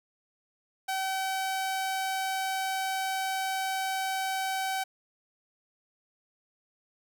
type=tone; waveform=sawtooth; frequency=765 Hz; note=G5; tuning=42 cents flat; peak=-25 dBFS; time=0.88-4.84 s; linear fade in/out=10 ms; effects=none